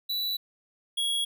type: tone pair in turn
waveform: square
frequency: 3951 / 3322 Hz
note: B7 / G#7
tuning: 0 / 0 cents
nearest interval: minor third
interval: 300 cents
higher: first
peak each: -28 / -26 dBFS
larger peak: second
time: 0.09-0.37 / 0.97-1.25 s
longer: neither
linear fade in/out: 10 ms
effects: none